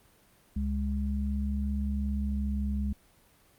sine tone pair together, 68.8 / 206 Hz, C#2 / G#3, -12 / -14 cents, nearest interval octave + perfect fifth, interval 1898 cents, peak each -29 / -32 dBFS, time 0.56-2.93 s, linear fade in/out 5 ms, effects pink hiss -62 dBFS RMS until 3.58 s + Opus 32 kbps

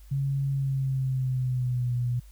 sine tone with pitch glide, 138 to 122.24 Hz, C#3 to B2, -7 to -17 cents, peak -24 dBFS, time 0.11-2.2 s, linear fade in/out 10 ms, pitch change -210 cents, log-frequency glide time 0.51-1.94 s, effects added 50 Hz sine -46 dBFS peak until 2.31 s + white hiss -61 dBFS RMS until 2.31 s

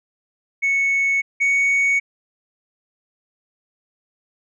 sine tone pair in turn, 2211 / 2229 Hz, C#7 / C#7, -5 / +9 cents, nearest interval unison, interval 14 cents, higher second, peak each -14 / -12 dBFS, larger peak second, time 0.62-1.22 / 1.4-2 s, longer neither, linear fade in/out 20 ms, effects tanh soft clip ceiling -14 dBFS

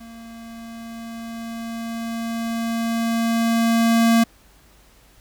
square tone with level ramp, 229.5 Hz, A#3, 27 cents flat, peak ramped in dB -39 to -13 dBFS, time 0-4.24 s, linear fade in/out 10 ms, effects added 50 Hz sine -54 dBFS peak until 5.2 s + pink hiss -54 dBFS RMS until 5.2 s

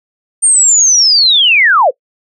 sine linear sweep, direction down, 8870 to 440 Hz, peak -5 dBFS, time 0.42-1.91 s, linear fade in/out 20 ms, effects noise-tail reverb RT60 0.1 s tail -23 dB re dry

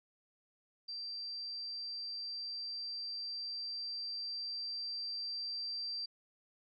sine tone with level ramp, 4699 Hz, D8, in tune, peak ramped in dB -40 to -37 dBFS, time 0.88-6.06 s, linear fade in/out 10 ms, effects none

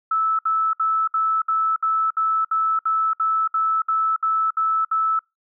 sine tone bursts, 1310 Hz, E6, 11 cents flat, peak -17 dBFS, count 15, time 0.11-5.192 s, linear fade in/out 5 ms, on 280 ms, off 63 ms, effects noise-tail reverb RT60 0.2 s tail -26 dB re dry

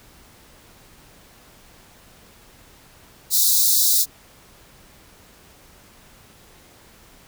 white high-pass noise, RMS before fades -17 dBFS, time 3.3-4.06 s, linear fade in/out 50 ms, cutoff 3700 Hz, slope 96 dB/octave, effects pink hiss -50 dBFS RMS until 7.27 s

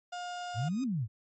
35% pulse tone, 711 Hz, F5, 31 cents sharp, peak -35 dBFS, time 0.12-0.69 s, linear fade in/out 10 ms
5% pulse tone with exponential growth, 1244.5 Hz, D#6, in tune, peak -33 dBFS, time 0.38-0.84 s, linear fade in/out 2 ms, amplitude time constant 100 ms
sine exponential two-way sweep, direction up then down, 98 to 278 to 98 Hz, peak -29 dBFS, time 0.54-1.08 s, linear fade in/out 50 ms, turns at 0.83 s
effects MP3 32 kbps

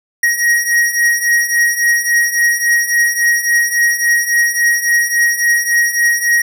square beating tone pair, 1887 / 1890.6 Hz, A#6 / A#6, +21 / +24 cents, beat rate 3.6 Hz, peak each -17 / -13 dBFS, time 0.23-6.42 s, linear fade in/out 5 ms, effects none

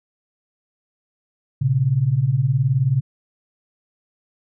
sine beating tone pair, 117.7 / 136.7 Hz, A#2 / C#3, +17 / -24 cents, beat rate 19 Hz, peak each -20 / -17 dBFS, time 1.61-3.01 s, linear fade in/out 10 ms, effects none

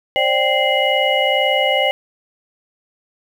sine tone cluster, 532 / 594 / 782 / 2085 / 2916 Hz, C5 / D5 / G5 / C7 / F#7, +29 / +20 / -4 / -7 / -26 cents, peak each -20 dBFS, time 0.16-1.91 s, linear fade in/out 0 ms, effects 7-bit

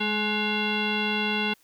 sine tone with frequency modulation, 1480 Hz, F#6, in tune, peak -23 dBFS, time 0-1.54 s, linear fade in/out 10 ms, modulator 635 Hz, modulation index 3.1, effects white hiss -62 dBFS RMS until 1.63 s

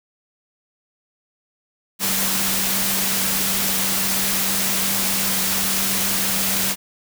sine tone in noise, 192.9 Hz, G3, 28 cents flat, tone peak -30 dBFS, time 1.99-6.76 s, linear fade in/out 50 ms, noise white, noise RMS -21 dBFS, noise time 1.99-6.76 s, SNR -12 dB, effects none

